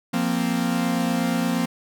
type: chord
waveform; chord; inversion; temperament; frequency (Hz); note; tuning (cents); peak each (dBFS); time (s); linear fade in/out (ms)
45% pulse; F suspended fourth; none; equal; 174.61 / 233.1 / 261.6; F3 / Bb3 / C4; 0 / 0 / 0; -26 / -24 / -26; 0.13-1.66; 10
effects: none